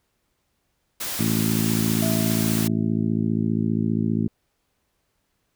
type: noise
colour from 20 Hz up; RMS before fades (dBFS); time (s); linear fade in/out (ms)
white; -29; 1-2.68; 10
type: harmonic tone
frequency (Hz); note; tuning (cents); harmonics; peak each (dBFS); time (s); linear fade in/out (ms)
55; A1; 0; 2 / 3 / 4 / 5 / 6 / 7; -27 / -26 / -23 / -29 / -31 / -36; 1.19-4.28; 5
type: tone with exponential decay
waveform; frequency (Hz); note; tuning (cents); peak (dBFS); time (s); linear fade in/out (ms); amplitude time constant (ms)
sine; 654; E5; -14; -27; 2.02-3.5; 5; 320
effects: pink hiss -72 dBFS RMS until 5.55 s